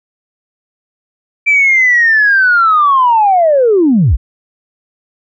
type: linear sweep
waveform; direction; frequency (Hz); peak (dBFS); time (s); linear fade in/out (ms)
sine; down; 2349 to 39.43; -5; 1.46-4.17; 20
effects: tanh soft clip ceiling -1 dBFS